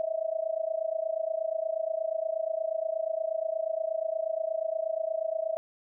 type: tone with amplitude modulation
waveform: sine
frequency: 645 Hz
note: E5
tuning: 38 cents flat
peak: -24 dBFS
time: 0-5.57 s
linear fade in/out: 0 ms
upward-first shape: sine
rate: 28.4 Hz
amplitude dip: 90%
effects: none